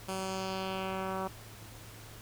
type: tone with low-pass filter sweep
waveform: 10% pulse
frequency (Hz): 190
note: F#3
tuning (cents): +46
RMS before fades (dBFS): -36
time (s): 0.08-1.28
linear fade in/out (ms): 10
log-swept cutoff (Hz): 11000 to 1200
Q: 1.6
effects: added 109 Hz sine -51 dBFS peak until 2.21 s + pink hiss -51 dBFS RMS until 2.21 s